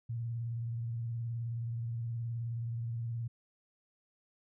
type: tone with vibrato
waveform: sine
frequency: 116.54 Hz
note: A#2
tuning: in tune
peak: -34 dBFS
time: 0.09-3.28 s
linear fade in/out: 10 ms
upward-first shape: sine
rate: 19 Hz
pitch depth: 51 cents each way
effects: none